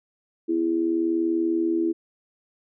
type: tone with amplitude modulation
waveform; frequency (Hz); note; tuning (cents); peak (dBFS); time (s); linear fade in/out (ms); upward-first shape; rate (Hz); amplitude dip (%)
sine; 332.2; E4; +13; -17; 0.48-1.93; 20; sine; 80.4; 70
effects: none